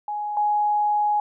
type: tone pair in turn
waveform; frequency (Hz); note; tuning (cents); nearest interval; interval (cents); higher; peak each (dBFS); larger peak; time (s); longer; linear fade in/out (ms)
sine; 835 / 835; G#5 / G#5; +9 / +9; unison; 0; neither; -25 / -18; second; 0.08-0.37 / 0.37-1.2; second; 2
effects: none